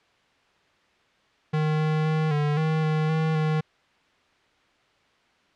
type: tone with pitch steps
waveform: square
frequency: 154.4 / 155.3 / 156.5 / 147.8 / 157.4 / 155.5 / 158.4 / 155.5 Hz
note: D#3 / D#3 / D#3 / D3 / D#3 / D#3 / D#3 / D#3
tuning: -13 / -3 / +10 / +11 / +20 / -1 / +31 / -1 cents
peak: -22 dBFS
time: 1.53-3.61 s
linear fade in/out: 10 ms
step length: 260 ms
effects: white hiss -62 dBFS RMS until 5.55 s + low-pass 3000 Hz 12 dB/octave